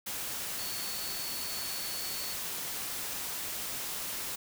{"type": "tone in noise", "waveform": "sine", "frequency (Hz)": 4433, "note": "C#8", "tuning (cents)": -1, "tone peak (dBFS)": -41, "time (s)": [0.58, 2.34], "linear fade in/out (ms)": 10, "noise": "white", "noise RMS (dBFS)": -37, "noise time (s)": [0.06, 4.36], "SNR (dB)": -7, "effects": []}